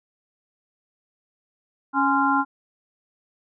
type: harmonic tone with a mistuned harmonic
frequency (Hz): 277.2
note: C#4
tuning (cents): 0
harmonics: 1 / 3 / 4 / 5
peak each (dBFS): -23 / -23 / -23 / -23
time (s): 1.93-2.45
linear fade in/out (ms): 50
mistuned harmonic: 4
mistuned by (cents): -110
effects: none